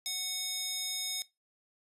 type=tone with high-pass filter; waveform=square; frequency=738 Hz; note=F#5; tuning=5 cents flat; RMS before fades=-35 dBFS; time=0.06-1.22 s; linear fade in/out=0 ms; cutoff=4200 Hz; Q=1.6; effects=noise-tail reverb RT60 0.2 s tail -19 dB re dry + resampled to 32000 Hz